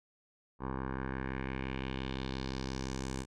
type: tone with low-pass filter sweep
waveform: 10% pulse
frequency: 65.8 Hz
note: C2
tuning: 10 cents sharp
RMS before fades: -38 dBFS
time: 0.59-3.26 s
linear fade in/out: 50 ms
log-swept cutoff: 1100 to 8200 Hz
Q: 2.4
effects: none